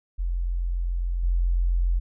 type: tone with level steps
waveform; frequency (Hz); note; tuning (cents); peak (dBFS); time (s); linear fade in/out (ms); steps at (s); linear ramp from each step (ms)
sine; 43.65; F1; 0; -23 / -19; 0.18-2; 20; 1.23; 10
effects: none